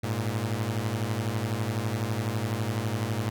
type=beating tone pair; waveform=sawtooth; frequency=103.83 / 115.83 Hz; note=G#2 / A#2; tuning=0 / -11 cents; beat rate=12 Hz; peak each=-26 dBFS; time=0.03-3.3 s; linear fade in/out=10 ms; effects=none